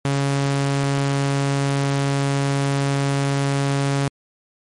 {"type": "tone", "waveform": "sawtooth", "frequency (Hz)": 139.2, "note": "C#3", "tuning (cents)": 8, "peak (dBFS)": -14, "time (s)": [0.05, 4.08], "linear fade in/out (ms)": 0, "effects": ["MP3 48 kbps"]}